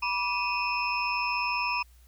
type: tone cluster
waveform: sine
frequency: 978 / 1162 / 2505 / 2701 / 5270 Hz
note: B5 / D6 / D#7 / E7 / E8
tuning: -17 / -19 / +11 / +42 / -1 cents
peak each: -30 / -36 / -30 / -38 / -36 dBFS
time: 0.02-1.83 s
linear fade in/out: 10 ms
effects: added 60 Hz sine -53 dBFS peak until 2.07 s + white hiss -64 dBFS RMS until 2.07 s